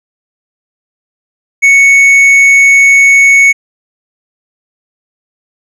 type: tone with tanh clipping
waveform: sine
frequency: 2217 Hz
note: C#7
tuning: in tune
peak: -3 dBFS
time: 1.62-3.53 s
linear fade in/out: 20 ms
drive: 6 dB
effects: none